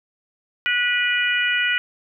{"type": "harmonic tone", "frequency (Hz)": 488.2, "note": "B4", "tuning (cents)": -20, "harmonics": [3, 4, 5, 6], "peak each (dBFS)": [-22, -23, -24, -25], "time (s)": [0.66, 1.78], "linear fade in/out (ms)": 0, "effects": []}